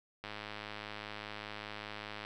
click train, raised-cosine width 0.3 ms, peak -26 dBFS, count 212, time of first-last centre 0.24-2.25 s, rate 105 Hz, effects none

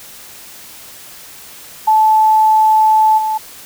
sine tone with level steps, 870 Hz, A5, 20 cents flat, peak -7 / -14 dBFS, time 1.87-3.38 s, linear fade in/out 10 ms, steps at 3.17 s, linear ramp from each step 20 ms, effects white hiss -36 dBFS RMS until 3.65 s

